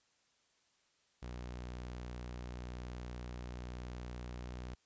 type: tone with pitch glide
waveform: sawtooth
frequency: 61 to 61.46 Hz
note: B1 to B1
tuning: -21 to -8 cents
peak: -39 dBFS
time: 1.22-4.75 s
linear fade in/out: 10 ms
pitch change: +13 cents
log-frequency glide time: 4.41-4.5 s
effects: white hiss -74 dBFS RMS until 4.85 s + resampled to 16000 Hz